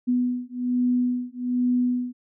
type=beating tone pair; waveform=sine; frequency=246.9 / 248.1 Hz; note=B3 / B3; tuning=0 / +8 cents; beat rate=1.2 Hz; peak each=-24 dBFS; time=0.07-2.13 s; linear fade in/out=20 ms; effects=none